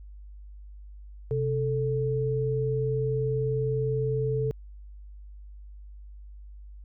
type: tone pair together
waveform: sine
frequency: 130.81 / 440 Hz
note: C3 / A4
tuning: 0 / 0 cents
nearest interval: octave + major sixth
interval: 2100 cents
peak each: -27 dBFS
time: 1.31-4.51 s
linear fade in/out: 0 ms
effects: added 50 Hz sine -42 dBFS peak until 6.84 s